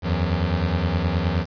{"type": "beating tone pair", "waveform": "25% pulse", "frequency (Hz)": [81, 90.6], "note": ["E2", "F#2"], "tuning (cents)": [-30, -36], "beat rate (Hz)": 9.6, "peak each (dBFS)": [-19, -19], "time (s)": [0.02, 1.46], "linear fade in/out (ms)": 50, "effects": ["resampled to 11025 Hz", "7-bit"]}